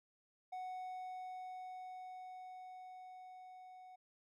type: tone with level ramp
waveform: triangle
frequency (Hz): 740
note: F#5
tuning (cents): 0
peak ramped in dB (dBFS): -40 to -52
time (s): 0.52-3.96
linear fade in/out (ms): 10
effects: none